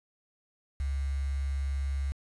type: tone with quantisation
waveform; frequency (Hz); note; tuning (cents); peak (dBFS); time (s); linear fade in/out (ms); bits
sine; 68.9; C#2; -10; -28; 0.8-2.12; 0; 8
effects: resampled to 24000 Hz